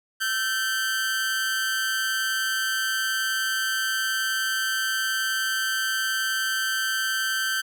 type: tone with amplitude modulation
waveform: sawtooth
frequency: 1550 Hz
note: G6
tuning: 20 cents flat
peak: -17 dBFS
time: 0.2-7.62 s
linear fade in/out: 20 ms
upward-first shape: sine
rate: 219 Hz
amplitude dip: 65%
effects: none